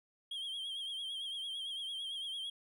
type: tone with vibrato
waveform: triangle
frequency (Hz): 3221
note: G7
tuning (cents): +46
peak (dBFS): -37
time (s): 0.31-2.5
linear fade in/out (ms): 5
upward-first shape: triangle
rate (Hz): 8.9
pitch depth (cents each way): 76
effects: none